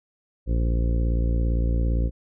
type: harmonic tone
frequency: 57.6 Hz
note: A#1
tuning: 20 cents flat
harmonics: 1 / 2 / 3 / 4 / 5 / 6 / 7 / 8 / 9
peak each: -20 / -29 / -33 / -37 / -35 / -41 / -42 / -43 / -39 dBFS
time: 0.46-2.11 s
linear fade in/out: 50 ms
effects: none